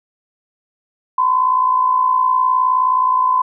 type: tone with amplitude modulation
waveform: sine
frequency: 1020 Hz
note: C6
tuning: 44 cents flat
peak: -9 dBFS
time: 1.18-3.42 s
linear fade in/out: 5 ms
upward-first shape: sine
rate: 59.3 Hz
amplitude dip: 60%
effects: none